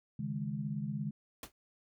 sine chord, C# suspended second, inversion none, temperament equal, 138.59 / 155.56 / 207.7 Hz, C#3 / D#3 / G#3, 0 / 0 / 0 cents, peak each -39 / -39 / -38 dBFS, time 0.19-1.11 s, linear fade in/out 5 ms
pink noise with exponential decay, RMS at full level -39 dBFS, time 1.43-1.52 s, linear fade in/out 2 ms, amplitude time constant 19 ms
effects none

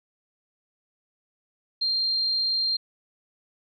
sine tone, 4186 Hz, C8, in tune, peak -22 dBFS, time 1.81-2.77 s, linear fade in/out 10 ms, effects none

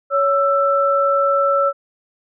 sine tone pair together, 559 / 1329.5 Hz, C#5 / E6, +14 / +14 cents, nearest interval octave + minor third, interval 1500 cents, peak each -16 dBFS, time 0.1-1.73 s, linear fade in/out 50 ms, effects none

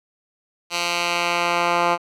10% pulse tone with band-pass filter sweep, 173.2 Hz, F3, 14 cents flat, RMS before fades -21 dBFS, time 0.7-1.98 s, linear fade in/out 50 ms, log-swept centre 3900 to 1200 Hz, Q 0.93, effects none

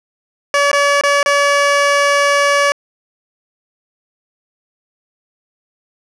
15% pulse tone with dropouts, 570 Hz, C#5, 48 cents sharp, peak -4 dBFS, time 0.54-2.72 s, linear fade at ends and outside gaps 1 ms, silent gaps 0.715-0.73 / 1.011-1.036 / 1.229-1.26 s, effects low-pass 7000 Hz 12 dB/octave

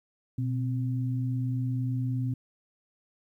sine tone pair together, 123.2 / 260.7 Hz, B2 / C4, -4 / -6 cents, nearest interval octave + minor second, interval 1298 cents, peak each -27 / -34 dBFS, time 0.38-2.34 s, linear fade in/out 5 ms, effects 11-bit

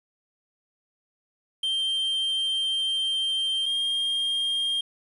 triangle tone pair in turn, 3153 / 3214 Hz, G7 / G7, +9 / +43 cents, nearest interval unison, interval 34 cents, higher second, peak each -22 dBFS, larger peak neither, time 1.63-3.66 / 3.66-4.81 s, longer first, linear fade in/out 5 ms, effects resampled to 24000 Hz + 9-bit

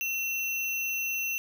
sine tone with sample-and-hold, 2712 Hz, E7, 49 cents sharp, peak -28 dBFS, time 0.01-1.38 s, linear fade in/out 0 ms, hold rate 8820 Hz, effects none

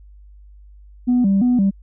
sine tone with vibrato, 220 Hz, A3, in tune, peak -11 dBFS, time 1.07-1.71 s, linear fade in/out 20 ms, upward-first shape square, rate 2.9 Hz, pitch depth 200 cents each way, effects tanh soft clip ceiling -10 dBFS + added 50 Hz sine -41 dBFS peak until 1.82 s

